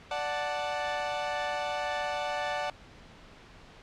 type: chord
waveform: sawtooth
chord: D major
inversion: none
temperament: equal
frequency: 587.3 / 740 / 880 Hz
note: D5 / F#5 / A5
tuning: 0 / 0 / 0 cents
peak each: -30 / -30 / -32 dBFS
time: 0.11-2.7 s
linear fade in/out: 2 ms
effects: pink hiss -52 dBFS RMS until 3.82 s + low-pass 4000 Hz 12 dB/octave